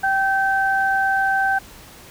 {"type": "tone pair together", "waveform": "sine", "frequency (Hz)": [777.4, 1549], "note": ["G5", "G6"], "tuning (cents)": [-15, -21], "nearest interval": "octave", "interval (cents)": 1194, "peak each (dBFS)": -19, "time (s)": [0.03, 1.59], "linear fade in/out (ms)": 10, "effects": ["pink hiss -43 dBFS RMS until 2.1 s"]}